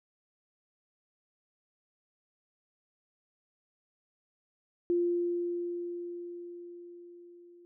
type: tone with level ramp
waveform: sine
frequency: 348.2 Hz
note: F4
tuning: 5 cents flat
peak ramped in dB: -24 to -53 dBFS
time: 4.9-7.65 s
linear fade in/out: 0 ms
effects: none